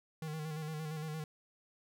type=tone with vibrato; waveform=square; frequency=155.56 Hz; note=D#3; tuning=in tune; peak=-39 dBFS; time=0.22-1.24 s; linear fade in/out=2 ms; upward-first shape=square; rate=8.7 Hz; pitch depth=38 cents each way; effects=none